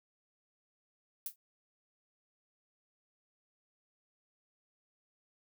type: noise with exponential decay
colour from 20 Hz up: violet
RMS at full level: -34 dBFS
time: 1.26-1.36 s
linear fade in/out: 2 ms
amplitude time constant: 20 ms
effects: none